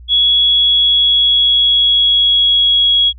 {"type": "tone with pitch glide", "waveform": "sine", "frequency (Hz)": [3358, 3323], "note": ["G#7", "G#7"], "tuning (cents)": [18, 0], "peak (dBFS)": -8, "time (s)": [0.08, 3.13], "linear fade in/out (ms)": 50, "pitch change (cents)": -18, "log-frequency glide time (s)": [0.42, 2.96], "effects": ["added 60 Hz sine -33 dBFS peak until 3.18 s"]}